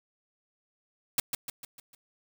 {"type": "noise with echo", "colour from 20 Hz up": "white", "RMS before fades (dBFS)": -25, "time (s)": [1.18, 1.2], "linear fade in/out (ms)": 2, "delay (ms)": 150, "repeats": 5, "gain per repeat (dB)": -6, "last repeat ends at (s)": 1.95, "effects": []}